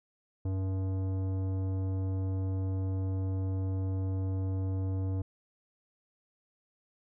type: tone with tanh clipping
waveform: sine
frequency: 95 Hz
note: F#2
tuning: 46 cents sharp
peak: -31 dBFS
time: 0.45-5.22 s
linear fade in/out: 5 ms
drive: 14 dB
effects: none